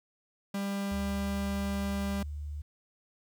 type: tone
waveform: 45% pulse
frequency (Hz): 198.8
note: G3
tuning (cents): +25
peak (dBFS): -31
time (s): 0.54-2.23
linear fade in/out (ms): 5
type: tone with pitch glide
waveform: sine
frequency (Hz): 73.42 to 73.97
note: D2 to D2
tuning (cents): 0 to +13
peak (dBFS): -35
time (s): 0.91-2.62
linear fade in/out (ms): 10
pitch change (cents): +13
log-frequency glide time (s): 1.85-2.47
effects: 11-bit